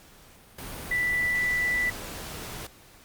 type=tone in noise; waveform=sine; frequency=1975.5 Hz; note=B6; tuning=in tune; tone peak=-23 dBFS; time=0.91-1.9 s; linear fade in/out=5 ms; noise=pink; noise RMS=-38 dBFS; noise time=0.58-2.67 s; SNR=+12 dB; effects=pink hiss -53 dBFS RMS until 3.04 s + Opus 48 kbps